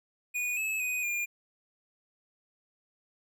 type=tone with pitch steps; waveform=square; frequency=2462 / 2596 / 2495 / 2411 Hz; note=D#7 / E7 / D#7 / D7; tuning=-19 / -27 / +4 / +45 cents; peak=-30 dBFS; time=0.34-1.26 s; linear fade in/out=20 ms; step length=230 ms; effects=none